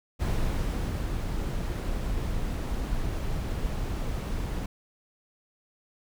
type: noise with ADSR envelope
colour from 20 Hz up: brown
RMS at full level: -26 dBFS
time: 0.19-4.66 s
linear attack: 30 ms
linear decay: 870 ms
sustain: -4 dB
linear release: 4 ms
effects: none